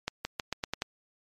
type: accelerating click train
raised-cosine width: 0.2 ms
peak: -13 dBFS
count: 7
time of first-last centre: 0.08-0.821 s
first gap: 170 ms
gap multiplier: 0.87
effects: MP3 64 kbps